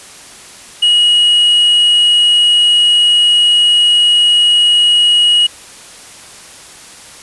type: tone with quantisation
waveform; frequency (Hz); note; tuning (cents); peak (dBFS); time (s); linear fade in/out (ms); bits
triangle; 2900; F#7; -35; -5; 0.82-5.47; 10; 5
effects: white hiss -35 dBFS RMS until 7.22 s + resampled to 24000 Hz